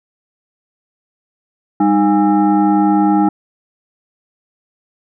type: tone with frequency modulation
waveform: sine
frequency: 309.5 Hz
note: D#4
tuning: 9 cents flat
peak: -9 dBFS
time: 1.8-3.29 s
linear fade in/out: 5 ms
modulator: 509 Hz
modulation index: 1.1
effects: none